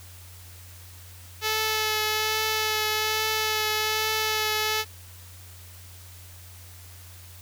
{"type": "tone with vibrato", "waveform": "5% pulse", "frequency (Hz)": 432.9, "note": "A4", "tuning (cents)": -28, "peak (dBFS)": -12, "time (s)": [1.41, 4.85], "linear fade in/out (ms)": 50, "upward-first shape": "triangle", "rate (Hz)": 1.2, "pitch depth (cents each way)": 15, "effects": ["added 90 Hz sine -45 dBFS peak until 7.41 s", "white hiss -49 dBFS RMS until 7.41 s"]}